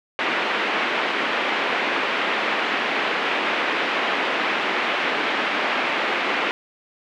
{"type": "band-pass noise", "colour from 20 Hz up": "white", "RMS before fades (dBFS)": -23, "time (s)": [0.19, 6.51], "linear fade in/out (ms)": 0, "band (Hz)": [240, 2700], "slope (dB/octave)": 24, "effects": []}